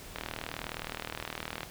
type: click train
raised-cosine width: 0.3 ms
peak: -19 dBFS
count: 59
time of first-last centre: 0.16-1.632 s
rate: 39.4 Hz
effects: pink hiss -47 dBFS RMS until 1.7 s